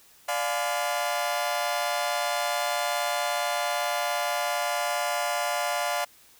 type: chord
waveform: sawtooth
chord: D diminished seventh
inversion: none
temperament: just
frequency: 587.3 / 704.8 / 845.8 / 1014.9 Hz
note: D5 / F5 / Ab5 / Cb6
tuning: 0 / +16 / +31 / +47 cents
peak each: -27 / -25 / -30 / -30 dBFS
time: 0.28-6.05 s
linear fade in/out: 10 ms
effects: white hiss -56 dBFS RMS until 6.39 s